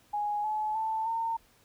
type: tone with pitch steps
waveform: sine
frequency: 830.6 / 856.4 / 883 / 910.5 Hz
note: G#5 / A5 / A5 / A#5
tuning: 0 / -47 / +6 / -41 cents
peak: -28 dBFS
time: 0.13-1.37 s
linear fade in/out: 10 ms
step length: 310 ms
effects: pink hiss -63 dBFS RMS until 1.64 s